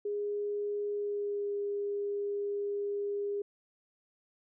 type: tone with pitch glide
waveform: sine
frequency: 411.6 to 406.2 Hz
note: G#4 to G#4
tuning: -16 to -38 cents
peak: -31 dBFS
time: 0.05-3.42 s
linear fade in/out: 5 ms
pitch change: -22 cents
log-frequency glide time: 0.92-1.54 s
effects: none